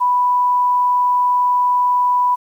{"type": "tone", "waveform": "sine", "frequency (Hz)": 987.8, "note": "B5", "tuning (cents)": 0, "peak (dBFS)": -12, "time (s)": [0, 2.36], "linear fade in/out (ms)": 20, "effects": ["8-bit"]}